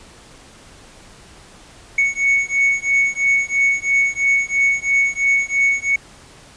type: beating tone pair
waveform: triangle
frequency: 2217 / 2220 Hz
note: C#7 / C#7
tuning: 0 / +2 cents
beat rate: 3 Hz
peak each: -16 dBFS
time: 1.98-5.96 s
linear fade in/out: 5 ms
effects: pink hiss -44 dBFS RMS until 6.56 s + resampled to 22050 Hz